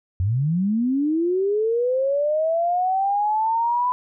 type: linear sweep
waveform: sine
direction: up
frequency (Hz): 85.8 to 1001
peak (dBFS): -18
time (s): 0.2-3.92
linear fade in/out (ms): 0
effects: none